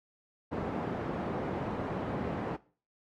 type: band-pass noise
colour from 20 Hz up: pink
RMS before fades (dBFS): -35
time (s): 0.51-2.57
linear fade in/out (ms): 20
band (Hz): 130 to 910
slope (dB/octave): 12
effects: noise-tail reverb RT60 0.4 s tail -19 dB re dry + AAC 48 kbps